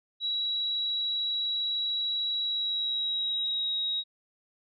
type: tone with pitch glide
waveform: sine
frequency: 3891 to 3802 Hz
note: B7 to A#7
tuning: -27 to +33 cents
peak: -27 dBFS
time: 0.2-4.04 s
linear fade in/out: 50 ms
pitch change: -40 cents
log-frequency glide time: 2.41-3.75 s
effects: none